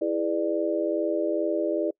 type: chord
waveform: sine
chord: E dominant seventh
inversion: none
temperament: just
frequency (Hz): 329.6 / 412 / 494.4 / 593.3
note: E4 / G#4 / B4 / D5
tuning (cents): 0 / -14 / +2 / +18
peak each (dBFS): -27 / -30 / -33 / -27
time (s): 0.01-1.91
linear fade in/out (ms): 10
effects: noise-tail reverb RT60 0.1 s tail -26 dB re dry